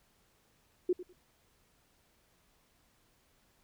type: tone with echo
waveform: sine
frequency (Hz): 360.2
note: F#4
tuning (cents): -46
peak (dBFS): -25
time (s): 0.89-0.93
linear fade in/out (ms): 5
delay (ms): 100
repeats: 2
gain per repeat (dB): -15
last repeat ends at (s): 1.13
effects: pink hiss -70 dBFS RMS until 3.63 s